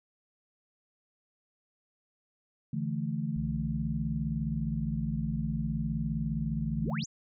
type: chord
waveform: sine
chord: D suspended second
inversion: none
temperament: equal with one note detuned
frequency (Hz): 145.31 / 164.81 / 220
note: D3 / E3 / A3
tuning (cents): -18 / 0 / 0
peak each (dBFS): -34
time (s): 2.73-7.04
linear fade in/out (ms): 5
type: tone with pitch glide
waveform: sine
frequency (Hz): 63.7 to 59.78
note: C2 to A#1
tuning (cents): -46 to +44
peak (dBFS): -37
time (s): 3.36-6.9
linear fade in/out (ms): 0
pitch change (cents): -110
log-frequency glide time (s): 4.47-4.63
type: exponential sweep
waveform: sine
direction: up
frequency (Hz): 89.6 to 7580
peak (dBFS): -37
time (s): 6.78-7.06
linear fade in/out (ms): 10
effects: none